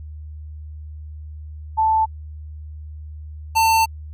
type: tone pair in turn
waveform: sine / square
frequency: 880 / 895.4 Hz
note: A5 / A5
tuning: 0 / +30 cents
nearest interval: unison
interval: 30 cents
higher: second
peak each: -14 dBFS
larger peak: neither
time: 1.77-2.06 / 3.55-3.86 s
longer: second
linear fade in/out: 20 ms
effects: added 76 Hz sine -32 dBFS peak until 4.13 s